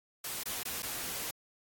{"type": "noise with dropouts", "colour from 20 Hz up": "white", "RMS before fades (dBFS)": -38, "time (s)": [0.24, 1.31], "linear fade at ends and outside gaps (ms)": 5, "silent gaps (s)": [[0.435, 0.456], [0.632, 0.652], [0.822, 0.829]], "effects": ["AAC 64 kbps"]}